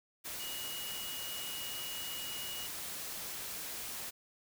sine tone in noise, 2900 Hz, F#7, 35 cents flat, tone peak -43 dBFS, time 0.39-2.68 s, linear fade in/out 20 ms, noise white, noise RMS -42 dBFS, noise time 0.24-4.11 s, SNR -4 dB, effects none

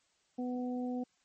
harmonic tone, 248.8 Hz, B3, 13 cents sharp, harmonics 1 / 2 / 3, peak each -34 / -42 / -45 dBFS, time 0.38-1.04 s, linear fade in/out 10 ms, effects white hiss -73 dBFS RMS until 1.24 s + MP3 32 kbps

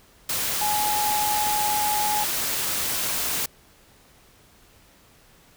sine tone in noise, 840 Hz, G#5, 19 cents sharp, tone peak -23 dBFS, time 0.61-2.24 s, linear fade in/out 5 ms, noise white, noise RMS -26 dBFS, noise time 0.29-3.46 s, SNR 0 dB, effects pink hiss -55 dBFS RMS until 5.56 s

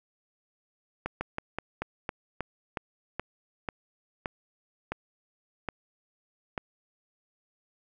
slowing click train, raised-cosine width 0.5 ms, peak -16 dBFS, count 14, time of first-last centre 1.06-6.578 s, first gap 150 ms, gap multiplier 1.16, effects none

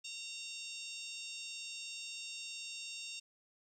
harmonic tone, 919 Hz, A#5, 25 cents flat, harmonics 3 / 4 / 5 / 6 / 7 / 8 / 9, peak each -47 / -49 / -54 / -50 / -56 / -53 / -56 dBFS, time 0.04-3.2 s, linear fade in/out 10 ms, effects 12-bit

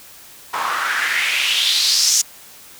white noise with band-pass filter sweep, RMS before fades -18 dBFS, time 0.53-2.22 s, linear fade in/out 10 ms, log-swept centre 980 to 6500 Hz, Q 3.9, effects white hiss -42 dBFS RMS until 2.79 s

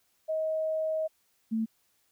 sine tone pair in turn, 632 / 222.8 Hz, D#5 / A3, +27 / +22 cents, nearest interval octave + tritone, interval 1805 cents, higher first, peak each -27 / -26 dBFS, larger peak second, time 0.28-1.08 / 1.51-1.66 s, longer first, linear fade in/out 20 ms, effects white hiss -71 dBFS RMS until 2.11 s

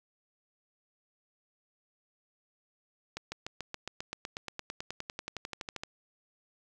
accelerating click train, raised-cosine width 0.2 ms, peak -20 dBFS, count 26, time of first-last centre 3.17-5.835 s, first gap 150 ms, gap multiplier 0.97, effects 10-bit

